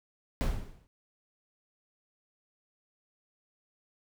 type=noise with exponential decay; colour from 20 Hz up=brown; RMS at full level=-23 dBFS; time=0.41-0.87 s; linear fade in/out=0 ms; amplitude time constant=98 ms; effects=none